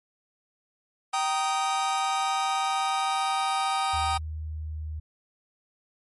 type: chord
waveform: 45% pulse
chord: Eb major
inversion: first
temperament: just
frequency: 777.8 / 933.4 / 1244.5 Hz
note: G5 / Bb5 / Eb6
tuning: -14 / +2 / 0 cents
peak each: -27 / -32 / -29 dBFS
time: 1.13-4.18 s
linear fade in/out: 10 ms
type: tone with pitch glide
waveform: sine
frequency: 77.9 to 77.36 Hz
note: D#2 to D#2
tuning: +3 to -9 cents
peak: -31 dBFS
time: 3.93-5 s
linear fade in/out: 10 ms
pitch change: -12 cents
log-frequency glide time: 4.45-4.88 s
effects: MP3 48 kbps